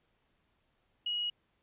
sine tone, 2899 Hz, F#7, 36 cents flat, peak -31 dBFS, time 1.06-1.3 s, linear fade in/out 5 ms, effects pink hiss -75 dBFS RMS until 1.62 s + resampled to 8000 Hz

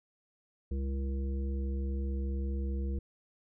harmonic tone with a mistuned harmonic, 67.6 Hz, C#2, 43 cents flat, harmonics 1 / 3 / 5 / 7, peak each -31 / -41 / -45 / -48 dBFS, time 0.71-2.99 s, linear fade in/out 5 ms, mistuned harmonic 3, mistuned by -16 cents, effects none

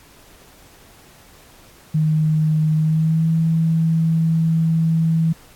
sine tone with pitch glide, 155.56 to 162.54 Hz, D#3 to E3, 0 to -24 cents, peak -14 dBFS, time 1.94-5.33 s, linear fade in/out 10 ms, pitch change +76 cents, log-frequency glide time 2.76-3.3 s, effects pink hiss -48 dBFS RMS until 5.55 s + AAC 64 kbps

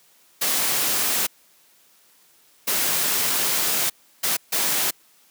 white noise bursts at uneven times, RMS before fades -22 dBFS, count 4, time 0.41-1.27 / 2.67-3.9 / 4.23-4.37 / 4.52-4.91 s, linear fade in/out 10 ms, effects white hiss -57 dBFS RMS until 5.3 s + high-pass 150 Hz 12 dB/octave

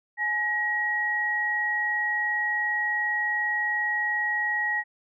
sine tone pair together, 842.7 / 1900 Hz, G#5 / A#6, +25 / +33 cents, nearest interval octave + major second, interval 1408 cents, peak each -32 / -24 dBFS, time 0.17-4.84 s, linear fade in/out 50 ms, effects none

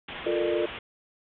white low-pass noise, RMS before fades -39 dBFS, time 0.08-0.79 s, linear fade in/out 5 ms, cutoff 3400 Hz, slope 96 dB/octave
sine chord, Bb major seventh, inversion second, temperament equal with one note detuned, 349.2 / 440 / 466.2 / 598.3 Hz, F4 / A4 / Bb4 / D5, 0 / 0 / 0 / +32 cents, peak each -27 / -30 / -32 / -29 dBFS, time 0.26-0.66 s, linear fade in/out 5 ms
effects none

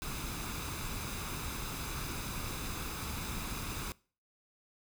pink noise with comb filter, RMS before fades -39 dBFS, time 0.02-3.92 s, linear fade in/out 0 ms, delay 0.8 ms, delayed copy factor +0.5, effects noise-tail reverb RT60 0.4 s tail -22 dB re dry

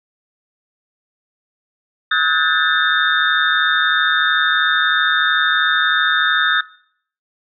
sine tone cluster, 1279 / 1465 / 1608 / 1761 / 3644 Hz, D#6 / F#6 / G6 / A6 / A#7, +47 / -18 / +44 / +1 / -40 cents, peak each -20 dBFS, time 2.11-6.61 s, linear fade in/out 5 ms, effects noise-tail reverb RT60 0.6 s tail -19 dB re dry

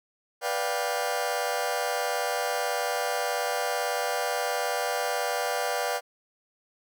sawtooth chord, G dominant seventh, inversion first, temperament just, 490 / 588 / 705.6 / 784 Hz, B4 / D5 / F5 / G5, -14 / +2 / +18 / 0 cents, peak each -28 dBFS, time 0.41-6.01 s, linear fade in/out 50 ms, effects none

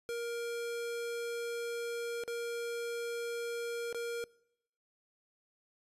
square tone with dropouts, 470 Hz, A#4, 14 cents sharp, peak -36 dBFS, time 0.09-4.24 s, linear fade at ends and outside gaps 0 ms, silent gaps 2.237-2.278 / 3.927-3.946 s, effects noise-tail reverb RT60 0.8 s tail -24 dB re dry + resampled to 32000 Hz

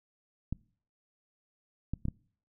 clicks, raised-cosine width 5 ms, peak -20 dBFS, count 4, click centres 0.526 / 1.936 / 2.054 / 2.084 s, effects noise-tail reverb RT60 0.5 s tail -24 dB re dry

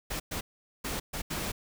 pink noise bursts at uneven times, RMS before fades -34 dBFS, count 5, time 0.1-0.2 / 0.31-0.41 / 0.84-1 / 1.13-1.22 / 1.3-1.52 s, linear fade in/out 10 ms, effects none

